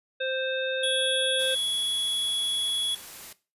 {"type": "harmonic tone", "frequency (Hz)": 523.3, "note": "C5", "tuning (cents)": 0, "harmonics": [1, 3, 5, 7], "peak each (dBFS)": [-29, -32, -37, -34], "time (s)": [0.2, 1.55], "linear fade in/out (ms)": 10}
{"type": "tone", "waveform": "square", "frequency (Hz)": 3365, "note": "G#7", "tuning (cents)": 22, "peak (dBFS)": -25, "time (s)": [0.83, 2.95], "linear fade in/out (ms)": 5}
{"type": "noise", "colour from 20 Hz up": "white", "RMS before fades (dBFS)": -43, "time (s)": [1.39, 3.33], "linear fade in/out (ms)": 5}
{"effects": ["noise-tail reverb RT60 0.3 s tail -17 dB re dry", "resampled to 32000 Hz"]}